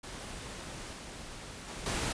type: noise with level steps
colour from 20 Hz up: pink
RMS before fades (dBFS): -43 / -45 / -42 / -33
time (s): 0.03-2.13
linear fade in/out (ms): 10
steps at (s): 0.93 / 1.68 / 1.86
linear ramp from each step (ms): 2
effects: resampled to 22050 Hz